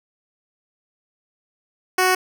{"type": "tone", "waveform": "10% pulse", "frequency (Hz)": 370, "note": "F#4", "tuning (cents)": 0, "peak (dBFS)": -7, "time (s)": [1.98, 2.15], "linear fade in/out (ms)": 5, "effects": []}